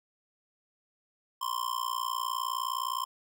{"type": "tone with amplitude modulation", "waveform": "square", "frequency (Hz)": 1046.5, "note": "C6", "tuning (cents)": 0, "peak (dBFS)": -27, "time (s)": [1.41, 3.05], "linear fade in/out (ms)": 10, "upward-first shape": "sine", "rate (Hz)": 59.8, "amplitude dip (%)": 100, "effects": []}